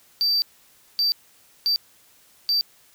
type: tone bursts at uneven times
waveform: triangle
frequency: 4657 Hz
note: D8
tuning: 15 cents flat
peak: -17 dBFS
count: 4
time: 0.21-0.42 / 0.99-1.12 / 1.66-1.76 / 2.49-2.61 s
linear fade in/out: 0 ms
effects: white hiss -56 dBFS RMS until 2.94 s